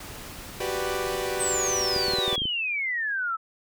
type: noise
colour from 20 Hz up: pink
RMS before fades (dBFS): -40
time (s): 0-2.14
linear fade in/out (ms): 5
type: chord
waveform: sawtooth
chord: G major seventh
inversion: third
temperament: equal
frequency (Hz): 370 / 392 / 493.9 / 587.3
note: F#4 / G4 / B4 / D5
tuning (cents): 0 / 0 / 0 / 0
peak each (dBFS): -28 / -28 / -28 / -31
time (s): 0.6-2.36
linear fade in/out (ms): 5
type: exponential sweep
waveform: sine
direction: down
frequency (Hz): 8400 to 1293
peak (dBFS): -25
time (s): 1.39-3.37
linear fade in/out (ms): 20
type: clicks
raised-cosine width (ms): 3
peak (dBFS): -22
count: 9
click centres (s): 1.963 / 2.083 / 2.136 / 2.186 / 2.28 / 2.329 / 2.38 / 2.419 / 2.455
effects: none